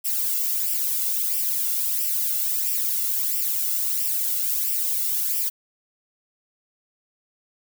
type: noise with flanger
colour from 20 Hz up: violet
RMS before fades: -24 dBFS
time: 0.04-5.5 s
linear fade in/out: 20 ms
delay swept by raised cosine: 0.37 to 1.47 ms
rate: 1.5 Hz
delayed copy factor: +0.65
effects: none